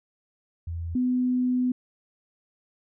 sine tone pair in turn, 84 / 250.9 Hz, E2 / B3, +33 / +28 cents, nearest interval octave + perfect fifth, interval 1895 cents, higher second, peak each -29 / -21 dBFS, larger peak second, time 0.67-0.95 / 0.95-1.72 s, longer second, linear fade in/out 5 ms, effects none

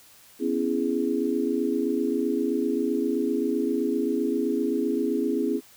sine chord, C# minor seventh, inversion third, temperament just, 249.5 / 277.2 / 332.6 / 415.8 Hz, B3 / C#4 / E4 / G#4, +18 / 0 / +16 / +2 cents, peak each -28 dBFS, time 0.39-5.61 s, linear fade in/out 50 ms, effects white hiss -53 dBFS RMS until 5.76 s

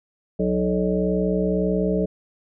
harmonic tone with a mistuned harmonic, 61.8 Hz, B1, 2 cents sharp, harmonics 1 / 3 / 5 / 7 / 9 / 10, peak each -32 / -22 / -29 / -24 / -29 / -29 dBFS, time 0.39-2.06 s, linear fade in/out 10 ms, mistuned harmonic 3, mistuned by -20 cents, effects none

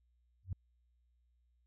sine tone with exponential growth, 92.3 Hz, F#2, 4 cents flat, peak -31 dBFS, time 0.43-0.53 s, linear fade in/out 5 ms, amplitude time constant 21 ms, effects added 60 Hz sine -70 dBFS peak until 1.66 s

